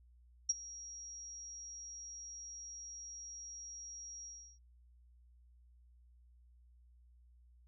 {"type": "tone with ADSR envelope", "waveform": "sine", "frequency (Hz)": 5660, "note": "F8", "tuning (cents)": 22, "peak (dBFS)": -26, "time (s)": [0.49, 4.59], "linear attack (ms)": 8, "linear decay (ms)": 27, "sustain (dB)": -20, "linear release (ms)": 340, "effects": ["added 60 Hz sine -61 dBFS peak until 7.67 s"]}